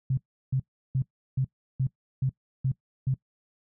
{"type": "tone bursts", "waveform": "sine", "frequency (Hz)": 132.1, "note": "C3", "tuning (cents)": 17, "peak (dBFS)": -22, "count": 8, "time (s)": [0.1, 3.142], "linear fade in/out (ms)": 5, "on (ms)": 74, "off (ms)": 350, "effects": ["noise-tail reverb RT60 0.1 s tail -20 dB re dry"]}